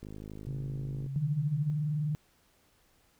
click train, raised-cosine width 3 ms, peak -31 dBFS, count 55, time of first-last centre 0.03-1.063 s, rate 52.3 Hz
sine tone, 136.5 Hz, C#3, 26 cents flat, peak -34 dBFS, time 0.47-1.7 s, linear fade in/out 0 ms
sine tone with vibrato, 150 Hz, D3, 37 cents sharp, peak -28 dBFS, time 1.16-2.15 s, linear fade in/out 0 ms, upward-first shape sine, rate 20 Hz, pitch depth 86 cents each way
effects pink hiss -67 dBFS RMS until 3.19 s

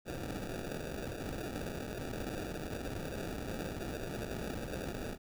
white noise with sample-and-hold, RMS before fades -40 dBFS, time 0.05-5.18 s, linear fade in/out 50 ms, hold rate 1050 Hz, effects none

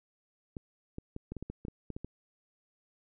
clicks, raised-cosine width 3 ms, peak -26 dBFS, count 12, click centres 0.568 / 0.984 / 1.164 / 1.32 / 1.367 / 1.426 / 1.5 / 1.651 / 1.683 / 1.903 / 1.965 / 2.046 s, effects none

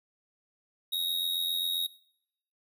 square tone with amplitude modulation, 3763 Hz, A#7, 16 cents sharp, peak -26 dBFS, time 0.92-1.87 s, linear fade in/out 10 ms, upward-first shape sine, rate 87.5 Hz, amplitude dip 60%, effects noise-tail reverb RT60 0.7 s tail -21 dB re dry

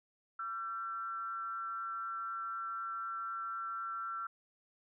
sine tone with frequency modulation, 1352 Hz, E6, 43 cents sharp, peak -37 dBFS, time 0.39-4.27 s, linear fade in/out 5 ms, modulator 202 Hz, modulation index 0.47, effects none

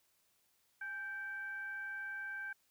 sine tone with frequency modulation, 1567 Hz, G6, 1 cent flat, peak -40 dBFS, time 0.81-2.53 s, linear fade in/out 5 ms, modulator 737 Hz, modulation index 0.32, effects white hiss -75 dBFS RMS until 2.7 s

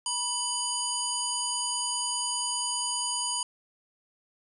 harmonic tone with a mistuned harmonic, 965 Hz, B5, 40 cents flat, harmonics 1 / 3 / 5 / 7 / 9 / 10, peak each -35 / -35 / -35 / -35 / -35 / -35 dBFS, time 0.06-3.43 s, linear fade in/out 2 ms, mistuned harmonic 3, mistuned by +56 cents, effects none

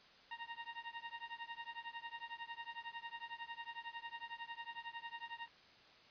20% pulse tone with tremolo, 931 Hz, A#5, 2 cents flat, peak -37 dBFS, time 0.31-5.48 s, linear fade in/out 2 ms, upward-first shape triangle, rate 11 Hz, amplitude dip 100%, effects white hiss -63 dBFS RMS until 6.1 s + resampled to 11025 Hz

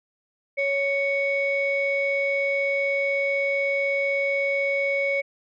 sine tone pair together, 556.5 / 2226 Hz, C#5 / C#7, +7 / +7 cents, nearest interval 2 octaves, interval 2400 cents, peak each -23 dBFS, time 0.57-5.22 s, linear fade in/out 20 ms, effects tanh soft clip ceiling -15 dBFS

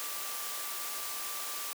sine tone in noise, 1174.7 Hz, D6, in tune, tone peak -46 dBFS, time 0-1.73 s, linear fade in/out 0 ms, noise white, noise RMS -38 dBFS, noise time 0-1.73 s, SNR -11 dB, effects high-pass 400 Hz 12 dB/octave

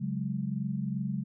sine chord, C# suspended fourth, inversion none, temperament equal, 138.59 / 185 / 207.7 Hz, C#3 / F#3 / G#3, 0 / 0 / 0 cents, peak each -34 dBFS, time 0-1.24 s, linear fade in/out 20 ms, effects none

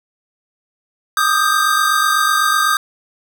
square tone cluster, 1212 / 1260 / 1583 Hz, D#6 / D#6 / G6, -46 / +21 / +17 cents, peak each -18 dBFS, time 1.17-2.77 s, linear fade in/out 2 ms, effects none

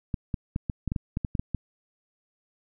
clicks, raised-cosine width 5 ms, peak -15 dBFS, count 12, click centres 0.142 / 0.342 / 0.561 / 0.698 / 0.877 / 0.919 / 0.962 / 1.171 / 1.248 / 1.352 / 1.395 / 1.547 s, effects none

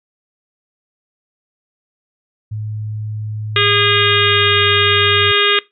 sine tone with pitch glide, 107.2 to 98.3 Hz, A2 to G2, -45 to +5 cents, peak -21 dBFS, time 2.51-5.32 s, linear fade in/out 10 ms, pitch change -150 cents, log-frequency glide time 3.83-4.56 s
harmonic tone, 408.8 Hz, G#4, 27 cents flat, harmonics 1 / 3 / 4 / 5 / 6 / 7 / 8 / 9, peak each -19 / -19 / -19 / -19 / -19 / -19 / -19 / -19 dBFS, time 3.56-5.59 s, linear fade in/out 2 ms
effects noise-tail reverb RT60 0.2 s tail -20 dB re dry

